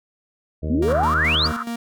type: harmonic tone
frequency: 77.78 Hz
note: D#2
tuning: in tune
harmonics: 1 / 2 / 3 / 4 / 5 / 6 / 7 / 8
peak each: -24 / -29 / -34 / -34 / -37 / -36 / -41 / -37 dBFS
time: 0.62-1.53 s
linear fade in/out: 20 ms
type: exponential sweep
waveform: sine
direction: up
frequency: 213.8 to 4978 Hz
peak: -17 dBFS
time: 0.69-1.48 s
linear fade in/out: 20 ms
type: tone with tremolo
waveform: 45% pulse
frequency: 233.6 Hz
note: A#3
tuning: 4 cents sharp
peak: -25 dBFS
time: 0.82-1.76 s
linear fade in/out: 5 ms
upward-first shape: square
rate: 4.7 Hz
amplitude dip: 65%
type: band-pass noise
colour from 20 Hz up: white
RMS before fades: -29 dBFS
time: 0.87-1.64 s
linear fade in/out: 20 ms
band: 1100 to 1400 Hz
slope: 48 dB/octave
effects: none